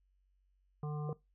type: harmonic tone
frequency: 149.5 Hz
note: D3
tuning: 31 cents sharp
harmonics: 1 / 3 / 5 / 7 / 8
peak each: -36 / -46 / -50 / -53 / -54 dBFS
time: 0.83-1.13 s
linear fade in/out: 2 ms
type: tone with exponential decay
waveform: sine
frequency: 462.4 Hz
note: A#4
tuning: 14 cents flat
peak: -32 dBFS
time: 1.09-1.17 s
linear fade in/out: 2 ms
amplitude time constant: 17 ms
effects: noise-tail reverb RT60 0.2 s tail -20 dB re dry + added 47 Hz sine -70 dBFS peak until 1.34 s